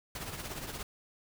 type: noise with tremolo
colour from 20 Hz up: pink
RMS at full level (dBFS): -38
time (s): 0.15-0.83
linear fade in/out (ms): 2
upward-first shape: triangle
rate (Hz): 17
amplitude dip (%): 65
effects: none